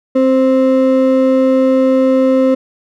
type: ring-modulated tone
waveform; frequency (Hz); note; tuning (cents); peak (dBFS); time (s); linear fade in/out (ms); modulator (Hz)
triangle; 393.3; G4; +6; -3; 0.15-2.55; 10; 130
effects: none